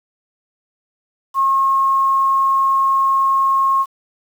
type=tone with quantisation; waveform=sine; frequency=1081 Hz; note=C#6; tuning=44 cents flat; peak=-12 dBFS; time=1.34-3.86 s; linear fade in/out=50 ms; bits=7; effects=none